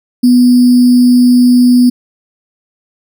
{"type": "tone with sample-and-hold", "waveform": "sine", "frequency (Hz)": 246.7, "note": "B3", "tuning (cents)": -2, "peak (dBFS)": -3, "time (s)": [0.23, 1.9], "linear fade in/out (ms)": 10, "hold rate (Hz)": 4900, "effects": []}